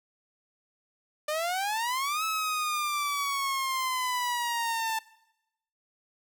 sawtooth exponential two-way sweep, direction up then down, 595 to 1303 to 883 Hz, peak -24 dBFS, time 1.28-4.99 s, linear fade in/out 5 ms, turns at 2.24 s, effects noise-tail reverb RT60 0.9 s tail -21 dB re dry

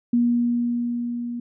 sine tone with level ramp, 239.1 Hz, A#3, 44 cents sharp, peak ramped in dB -15 to -27 dBFS, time 0.13-1.4 s, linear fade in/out 5 ms, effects none

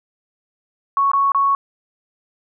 sine tone with dropouts, 1108.7 Hz, C#6, in tune, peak -13 dBFS, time 0.97-1.55 s, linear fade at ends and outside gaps 1 ms, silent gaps 1.116-1.134 / 1.319-1.347 s, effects none

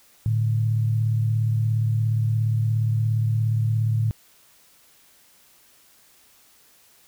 sine tone pair together, 110.8 / 147.9 Hz, A2 / D3, +13 / +13 cents, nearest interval perfect fourth, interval 500 cents, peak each -19 / -29 dBFS, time 0.26-4.11 s, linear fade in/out 0 ms, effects white hiss -56 dBFS RMS until 7.07 s

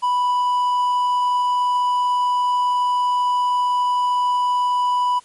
triangle tone, 987.8 Hz, B5, in tune, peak -14 dBFS, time 0.02-5.2 s, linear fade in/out 20 ms, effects white hiss -51 dBFS RMS until 5.24 s + MP3 48 kbps

